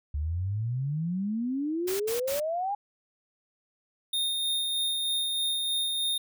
sine exponential sweep, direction up, 70.5 to 830 Hz, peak -27 dBFS, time 0.14-2.75 s, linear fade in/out 5 ms
white noise bursts, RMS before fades -35 dBFS, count 3, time 1.87-2.402 s, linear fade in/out 10 ms, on 130 ms, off 71 ms
square tone with tremolo, 3669 Hz, A#7, 28 cents flat, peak -26 dBFS, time 4.13-6.18 s, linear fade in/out 5 ms, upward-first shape sine, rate 3.2 Hz, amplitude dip 25%
effects none

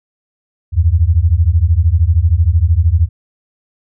sine beating tone pair, 77.2 / 90.2 Hz, D#2 / F#2, -13 / -44 cents, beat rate 13 Hz, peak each -11 dBFS, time 0.72-3.09 s, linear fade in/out 50 ms, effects none

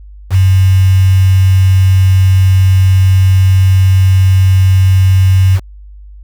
sine tone with quantisation, 94.4 Hz, F#2, 35 cents sharp, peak -4 dBFS, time 0.3-5.6 s, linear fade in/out 50 ms, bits 4, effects added 50 Hz sine -30 dBFS peak until 6.23 s

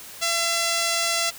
5% pulse tone, 676 Hz, E5, 43 cents sharp, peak -10 dBFS, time 0.21-1.31 s, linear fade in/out 20 ms, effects white hiss -41 dBFS RMS until 1.38 s

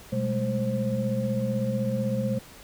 sine tone cluster, 123.8 / 197.9 / 213.8 / 528 Hz, B2 / G3 / A3 / C5, +5 / +17 / -49 / +16 cents, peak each -29 / -31 / -29 / -30 dBFS, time 0.12-2.39 s, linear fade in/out 10 ms, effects pink hiss -48 dBFS RMS until 2.63 s

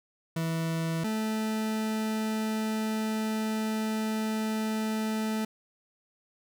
40% pulse tone pair in turn, 163.6 / 218.4 Hz, E3 / A3, -13 / -13 cents, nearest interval perfect fourth, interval 500 cents, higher second, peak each -27 dBFS, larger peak neither, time 0.36-1.04 / 1.04-5.45 s, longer second, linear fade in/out 5 ms, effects none

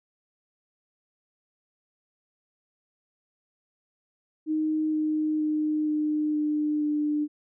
sine tone with pitch steps, 310.7 / 308.2 / 305.7 / 303.3 / 300.8 / 298.4 Hz, D#4 / D#4 / D#4 / D#4 / D4 / D4, -2 / -16 / -30 / -44 / +42 / +28 cents, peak -23 dBFS, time 4.46-7.28 s, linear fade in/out 50 ms, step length 470 ms, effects none

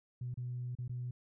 sine tone with dropouts, 123.47 Hz, B2, in tune, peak -36 dBFS, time 0.21-1.11 s, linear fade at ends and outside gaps 5 ms, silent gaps 0.342-0.373 / 0.752-0.786 / 0.88-0.894 s, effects tanh soft clip ceiling -32 dBFS

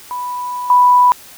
sine tone with level steps, 987.8 Hz, B5, in tune, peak -20 / -6 dBFS, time 0.11-1.12 s, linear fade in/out 0 ms, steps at 0.7 s, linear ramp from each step 2 ms, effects white hiss -39 dBFS RMS until 1.37 s

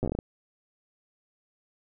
slowing click train, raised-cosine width 2 ms, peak -16 dBFS, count 9, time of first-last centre 0.03-0.189 s, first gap 8 ms, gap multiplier 1.25, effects none

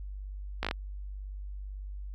slowing click train, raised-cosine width 0.3 ms, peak -14 dBFS, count 5, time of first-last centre 0.63-0.711 s, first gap 17 ms, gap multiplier 1.12, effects added 49 Hz sine -37 dBFS peak until 2.14 s

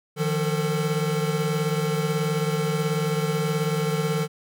square tone cluster, 154.1 / 172.6 / 446.4 Hz, D#3 / F3 / A4, -16 / -20 / +25 cents, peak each -26 / -29 / -28 dBFS, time 0.16-4.28 s, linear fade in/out 50 ms, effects none

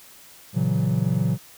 triangle chord, F# dominant seventh, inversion first, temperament equal, 116.54 / 138.59 / 164.81 / 185 Hz, A#2 / C#3 / E3 / F#3, 0 / 0 / 0 / 0 cents, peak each -23 dBFS, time 0.53-1.38 s, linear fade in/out 50 ms, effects white hiss -48 dBFS RMS until 1.57 s

